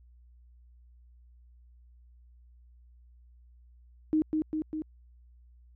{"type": "tone with echo", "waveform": "sine", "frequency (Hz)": 311.1, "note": "D#4", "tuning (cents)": 0, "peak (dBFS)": -22, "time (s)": [4.13, 4.22], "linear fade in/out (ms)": 0, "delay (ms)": 200, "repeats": 3, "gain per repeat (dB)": -3, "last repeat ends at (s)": 4.82, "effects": ["added 60 Hz sine -54 dBFS peak until 5.75 s"]}